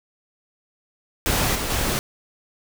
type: noise with level steps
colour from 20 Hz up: pink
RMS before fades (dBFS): -21 / -26 / -23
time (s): 1.26-1.99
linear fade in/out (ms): 0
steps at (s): 1.55 / 1.7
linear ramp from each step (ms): 5
effects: none